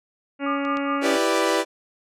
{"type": "harmonic tone", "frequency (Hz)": 280, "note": "C#4", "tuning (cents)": 18, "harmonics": [1, 2, 3, 4, 5, 6, 7, 8, 9, 10], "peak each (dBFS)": [-25, -30, -36, -38, -35, -41, -39, -39, -42, -41], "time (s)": [0.39, 1.19], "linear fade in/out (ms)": 50}
{"type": "tone with tremolo", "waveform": "sine", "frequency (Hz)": 1200, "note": "D6", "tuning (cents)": 37, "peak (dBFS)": -23, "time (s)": [0.46, 1.1], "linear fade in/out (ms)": 5, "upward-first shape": "sine", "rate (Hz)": 4.8, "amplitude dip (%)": 90}
{"type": "clicks", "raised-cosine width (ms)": 0.2, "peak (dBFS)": [-25, -19, -17], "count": 3, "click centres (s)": [0.651, 0.771, 1.16]}
{"type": "chord", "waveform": "sawtooth", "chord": "E minor seventh", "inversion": "none", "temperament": "equal", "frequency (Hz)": [329.6, 392, 493.9, 587.3], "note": ["E4", "G4", "B4", "D5"], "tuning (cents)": [0, 0, 0, 0], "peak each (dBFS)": -21, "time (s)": [1.01, 1.65], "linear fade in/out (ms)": 50}
{"effects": ["low-pass 10000 Hz 12 dB/octave"]}